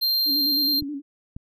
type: tone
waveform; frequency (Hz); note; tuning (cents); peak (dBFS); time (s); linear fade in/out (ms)
square; 4177; C8; -4; -20; 0.01-0.81; 20
type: tone with vibrato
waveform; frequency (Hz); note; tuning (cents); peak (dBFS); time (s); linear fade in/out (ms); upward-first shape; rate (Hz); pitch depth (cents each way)
sine; 287.4; D4; -37; -28; 0.25-1.02; 50; square; 9.4; 62
type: clicks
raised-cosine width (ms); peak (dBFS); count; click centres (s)
5; -23; 2; 0.824 / 1.365
effects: none